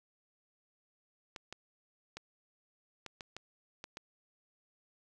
clicks, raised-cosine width 0.2 ms, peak -26 dBFS, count 8, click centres 1.362 / 1.526 / 2.17 / 3.063 / 3.208 / 3.366 / 3.841 / 3.971 s, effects none

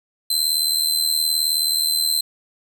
sawtooth tone with amplitude modulation, 4088 Hz, C8, 41 cents flat, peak -12 dBFS, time 0.3-2.21 s, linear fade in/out 5 ms, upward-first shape sine, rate 79 Hz, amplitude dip 65%, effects none

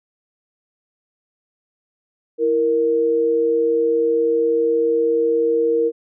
sine tone pair together, 329.6 / 466.1 Hz, E4 / A#4, 0 / 0 cents, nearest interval tritone, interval 600 cents, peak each -23 / -15 dBFS, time 2.38-5.92 s, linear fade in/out 50 ms, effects none

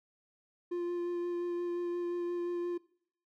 triangle tone with vibrato, 349.2 Hz, F4, in tune, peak -30 dBFS, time 0.71-2.78 s, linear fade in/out 10 ms, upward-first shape sine, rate 5.7 Hz, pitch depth 11 cents each way, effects noise-tail reverb RT60 0.6 s tail -21 dB re dry

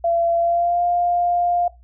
sine tone with pitch glide, 679 to 702.1 Hz, F5 to F5, -49 to +9 cents, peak -16 dBFS, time 0.04-1.68 s, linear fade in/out 5 ms, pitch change +58 cents, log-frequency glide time 0.37-0.83 s, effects noise-tail reverb RT60 0.2 s tail -18 dB re dry + added 60 Hz sine -45 dBFS peak until 1.83 s

